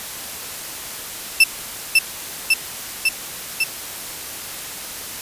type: tone with echo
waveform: 35% pulse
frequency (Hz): 2664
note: E7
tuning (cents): +18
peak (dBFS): -6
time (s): 1.4-1.44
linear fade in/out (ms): 5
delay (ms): 550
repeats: 4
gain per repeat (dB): -2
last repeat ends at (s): 3.64
effects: white hiss -31 dBFS RMS until 5.21 s + resampled to 32000 Hz

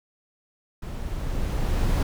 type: noise with level ramp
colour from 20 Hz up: brown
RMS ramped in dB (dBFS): -33 to -20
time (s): 0.82-2.03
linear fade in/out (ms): 5
effects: none

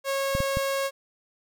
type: tone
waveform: sawtooth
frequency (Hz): 547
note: C#5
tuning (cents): -23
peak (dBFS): -21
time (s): 0.04-0.91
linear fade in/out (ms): 50
type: clicks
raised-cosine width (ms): 5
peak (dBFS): -16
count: 3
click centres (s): 0.351 / 0.404 / 0.571
effects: none

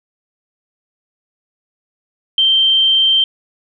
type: tone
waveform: sine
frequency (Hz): 3136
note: G7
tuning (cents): 0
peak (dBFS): -9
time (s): 2.38-3.24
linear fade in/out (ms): 2
effects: none

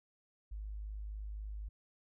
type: tone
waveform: sine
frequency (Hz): 51.91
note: G#1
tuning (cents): 0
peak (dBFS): -40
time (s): 0.51-1.69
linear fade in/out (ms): 10
effects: none

